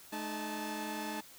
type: tone cluster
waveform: sawtooth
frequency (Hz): 214.8 / 306.9 / 870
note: A3 / D#4 / A5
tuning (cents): -41 / -24 / -20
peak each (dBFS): -38 / -38 / -37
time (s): 0.12-1.21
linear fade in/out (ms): 10
effects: white hiss -55 dBFS RMS until 1.38 s